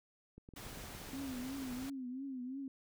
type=clicks; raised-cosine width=3 ms; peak=-40 dBFS; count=10; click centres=0.38 / 0.489 / 0.537 / 0.666 / 0.729 / 0.775 / 0.84 / 0.95 / 1.016 / 1.09 s
type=noise; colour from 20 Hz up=pink; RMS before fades=-49 dBFS; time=0.56-1.9 s; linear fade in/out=5 ms
type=tone with vibrato; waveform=sine; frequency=261.1 Hz; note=C4; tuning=3 cents flat; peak=-40 dBFS; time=1.13-2.68 s; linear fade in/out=2 ms; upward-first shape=triangle; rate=2.9 Hz; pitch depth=120 cents each way
effects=none